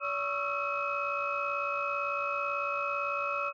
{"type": "tone cluster", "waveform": "sine", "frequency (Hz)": [571, 1109, 1292, 1350, 2547], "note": ["D5", "C#6", "E6", "E6", "D#7"], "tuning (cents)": [-49, 0, -35, 41, 40], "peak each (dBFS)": [-36, -36, -37, -34, -35], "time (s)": [0, 3.53], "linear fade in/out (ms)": 50, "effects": ["tanh soft clip ceiling -21 dBFS"]}